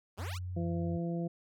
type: exponential sweep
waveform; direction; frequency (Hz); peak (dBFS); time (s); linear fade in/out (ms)
10% pulse; up; 170 to 1568; -34; 0.17-0.39; 20
type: tone with pitch glide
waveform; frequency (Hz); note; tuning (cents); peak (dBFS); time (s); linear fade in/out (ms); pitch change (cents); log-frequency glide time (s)
sine; 90.4 to 91.13; F#2 to F#2; -40 to -26; -36; 0.18-0.98; 20; +14; 0.41-0.56
type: harmonic tone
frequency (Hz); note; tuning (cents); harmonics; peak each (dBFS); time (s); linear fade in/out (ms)
169.9; F3; -47; 1 / 2 / 3 / 4; -33 / -39 / -43 / -45; 0.56-1.28; 10
effects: none